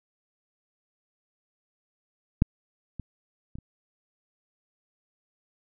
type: clicks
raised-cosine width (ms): 5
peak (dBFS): -6 / -23 / -26 / -30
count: 4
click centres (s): 2.421 / 2.997 / 3.555 / 3.586
effects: none